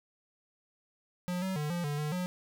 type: tone with pitch steps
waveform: square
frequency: 179 / 189.2 / 149.5 / 173.9 / 146.2 / 150.3 / 180.7 Hz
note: F3 / F#3 / D3 / F3 / D3 / D3 / F#3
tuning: +43 / +39 / +31 / -7 / -7 / +40 / -41 cents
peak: -32 dBFS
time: 1.28-2.26 s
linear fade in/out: 0 ms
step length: 140 ms
effects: none